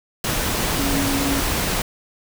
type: tone in noise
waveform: sine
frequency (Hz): 277.6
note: C#4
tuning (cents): +3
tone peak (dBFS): -22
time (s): 0.79-1.4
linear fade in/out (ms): 2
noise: pink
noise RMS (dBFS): -22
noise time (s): 0.24-1.82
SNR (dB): -3
effects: none